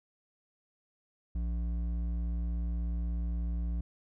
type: tone with hard clipping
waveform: sine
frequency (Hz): 58.27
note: A#1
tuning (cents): 0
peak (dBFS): -32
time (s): 1.35-3.81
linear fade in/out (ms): 5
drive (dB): 8
effects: none